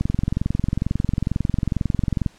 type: click train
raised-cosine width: 5 ms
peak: -8 dBFS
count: 51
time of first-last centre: 0.01-2.262 s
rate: 22.2 Hz
effects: pink hiss -53 dBFS RMS until 2.38 s + low-pass 8000 Hz 12 dB/octave